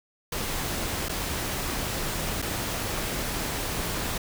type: noise with dropouts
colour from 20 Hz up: pink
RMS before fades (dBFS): -30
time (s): 0.32-4.18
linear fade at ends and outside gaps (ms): 5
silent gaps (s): 1.086-1.093 / 2.419-2.423
effects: none